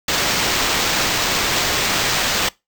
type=noise with sample-and-hold; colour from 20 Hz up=violet; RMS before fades=-19 dBFS; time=0.08-2.49 s; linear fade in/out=5 ms; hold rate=11025 Hz; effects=noise-tail reverb RT60 0.2 s tail -22 dB re dry